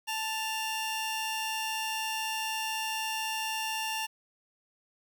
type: tone pair together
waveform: sawtooth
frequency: 880 / 2794 Hz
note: A5 / F7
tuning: 0 / 0 cents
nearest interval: octave + minor sixth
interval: 2000 cents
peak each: -30 / -31 dBFS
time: 0.07-4.07 s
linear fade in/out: 20 ms
effects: 10-bit